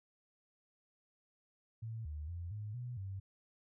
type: tone with pitch steps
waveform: sine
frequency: 112.8 / 75.5 / 86.2 / 105.5 / 122.7 / 96.8 Hz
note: A2 / D2 / F2 / G#2 / B2 / G2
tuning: +44 / +48 / -22 / +28 / -11 / -21 cents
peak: -40 dBFS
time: 1.82-3.2 s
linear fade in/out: 10 ms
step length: 230 ms
effects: none